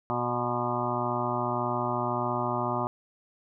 harmonic tone with a mistuned harmonic, 121.7 Hz, B2, 25 cents flat, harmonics 1 / 2 / 3 / 5 / 6 / 7 / 8 / 9 / 10, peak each -35 / -35 / -35 / -35 / -35 / -35 / -35 / -35 / -35 dBFS, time 0.1-2.87 s, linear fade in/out 0 ms, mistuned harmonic 9, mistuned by -44 cents, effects none

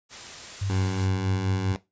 white noise, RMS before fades -40 dBFS, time 0.09-1.09 s, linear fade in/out 50 ms
sine tone with pitch glide, 98 to 99.43 Hz, G2 to G2, 0 to +25 cents, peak -25 dBFS, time 0.61-1.73 s, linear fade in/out 10 ms, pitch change +25 cents, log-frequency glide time 1.11-1.3 s
15% pulse tone, 94.4 Hz, F#2, 35 cents sharp, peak -21 dBFS, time 0.7-1.76 s, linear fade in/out 0 ms
effects noise-tail reverb RT60 0.2 s tail -17 dB re dry + resampled to 16000 Hz

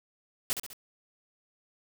white noise with echo, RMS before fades -29 dBFS, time 0.5-0.53 s, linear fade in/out 0 ms, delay 67 ms, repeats 3, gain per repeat -6 dB, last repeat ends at 0.731 s, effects none

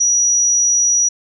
sine tone, 5820 Hz, F#8, 29 cents flat, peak -11 dBFS, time 0-1.09 s, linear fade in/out 10 ms, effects none

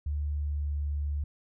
sine tone with pitch glide, 73.42 to 72.74 Hz, D2 to D2, 0 to -16 cents, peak -28 dBFS, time 0.06-1.24 s, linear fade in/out 5 ms, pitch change -16 cents, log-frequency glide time 0.33-0.76 s, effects none

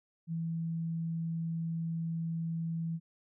sine tone, 164.81 Hz, E3, in tune, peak -32 dBFS, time 0.27-3 s, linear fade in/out 50 ms, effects none

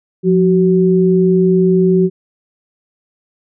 sine tone pair together, 177.5 / 376.1 Hz, F3 / F#4, +28 / +28 cents, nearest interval octave + minor second, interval 1300 cents, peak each -11 dBFS, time 0.23-2.1 s, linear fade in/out 50 ms, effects none

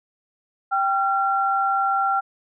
sine tone pair together, 784 / 1368.9 Hz, G5 / F6, 0 / -35 cents, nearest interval minor seventh, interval 965 cents, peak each -21 dBFS, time 0.71-2.21 s, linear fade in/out 20 ms, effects none

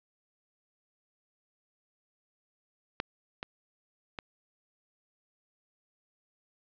clicks, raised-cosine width 0.3 ms, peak -14 / -20 / -21 dBFS, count 3, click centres 3.001 / 3.429 / 4.188 s, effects resampled to 11025 Hz + 7-bit

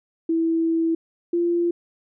sine tone pair in turn, 328.3 / 344.2 Hz, E4 / F4, -7 / -25 cents, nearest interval minor second, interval 82 cents, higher second, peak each -18 dBFS, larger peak neither, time 0.29-0.95 / 1.33-1.71 s, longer first, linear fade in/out 5 ms, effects none

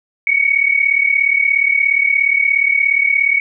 sine tone pair together, 2217 / 2254 Hz, C#7 / C#7, 0 / +28 cents, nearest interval unison, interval 28 cents, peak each -14 dBFS, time 0.27-3.4 s, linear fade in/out 2 ms, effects none

